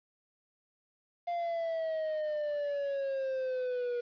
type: exponential sweep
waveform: triangle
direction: down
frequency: 698.5 to 479.4 Hz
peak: -29 dBFS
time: 1.27-4.01 s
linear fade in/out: 10 ms
effects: resampled to 11025 Hz + 10-bit